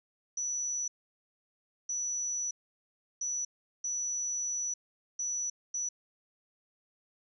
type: tone bursts at uneven times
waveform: sine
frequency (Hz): 5920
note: F#8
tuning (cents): 0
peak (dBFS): -31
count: 6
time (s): 0.37-0.88 / 1.89-2.51 / 3.21-3.45 / 3.84-4.74 / 5.19-5.5 / 5.74-5.89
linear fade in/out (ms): 5
effects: none